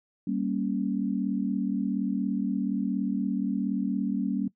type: chord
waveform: sine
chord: G diminished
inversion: none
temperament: equal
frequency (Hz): 196 / 233.1 / 277.2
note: G3 / Bb3 / Db4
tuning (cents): 0 / 0 / 0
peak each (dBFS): -29 / -30 / -30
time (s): 0.27-4.48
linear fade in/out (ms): 5
effects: noise-tail reverb RT60 0.1 s tail -20 dB re dry